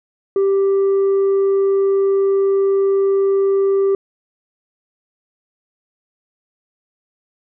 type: tone with tanh clipping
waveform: sine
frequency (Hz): 392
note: G4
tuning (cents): 0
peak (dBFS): -13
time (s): 0.36-3.95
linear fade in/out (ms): 2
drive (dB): 2
effects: none